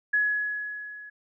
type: tone with level ramp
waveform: sine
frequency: 1687 Hz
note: G#6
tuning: 27 cents sharp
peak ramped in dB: -19 to -41 dBFS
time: 0.13-1.1 s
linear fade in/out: 10 ms
effects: none